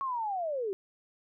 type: linear sweep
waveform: sine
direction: down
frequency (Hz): 1111 to 370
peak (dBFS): -30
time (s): 0.01-0.73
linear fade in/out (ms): 0
effects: none